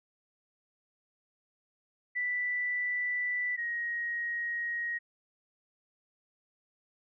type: tone pair in turn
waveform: sine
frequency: 1975.5 / 1884.6 Hz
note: B6 / A#6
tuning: 0 / +18 cents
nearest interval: minor second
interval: 82 cents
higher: first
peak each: -29 / -31 dBFS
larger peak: first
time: 2.15-3.57 / 3.57-4.99 s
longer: neither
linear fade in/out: 20 ms
effects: none